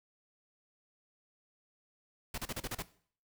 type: noise bursts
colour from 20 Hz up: pink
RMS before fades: -38 dBFS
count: 7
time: 2.34-2.824 s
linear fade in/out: 5 ms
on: 40 ms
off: 34 ms
effects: noise-tail reverb RT60 0.5 s tail -17 dB re dry